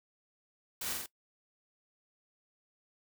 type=noise with echo; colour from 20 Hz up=white; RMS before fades=-38 dBFS; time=0.81-0.93 s; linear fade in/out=5 ms; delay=44 ms; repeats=3; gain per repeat=-2 dB; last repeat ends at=1.062 s; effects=noise-tail reverb RT60 0.1 s tail -20 dB re dry